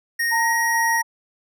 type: tone with pitch glide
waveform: square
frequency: 1860 to 1888.1 Hz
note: A#6 to A#6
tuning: -4 to +22 cents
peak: -20 dBFS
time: 0.19-1.02 s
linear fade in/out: 10 ms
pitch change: +26 cents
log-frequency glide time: 0.29-0.48 s
type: tone with tremolo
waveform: sine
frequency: 911 Hz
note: A#5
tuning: 40 cents flat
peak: -20 dBFS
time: 0.31-1.03 s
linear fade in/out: 20 ms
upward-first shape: square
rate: 2.3 Hz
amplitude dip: 25%
effects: none